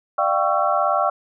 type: tone cluster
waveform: sine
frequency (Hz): 599 / 698 / 775 / 1115 / 1340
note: D5 / F5 / G5 / C#6 / E6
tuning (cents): +34 / -1 / -20 / +10 / +28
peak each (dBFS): -23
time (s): 0.18-1.1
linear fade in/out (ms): 5
effects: none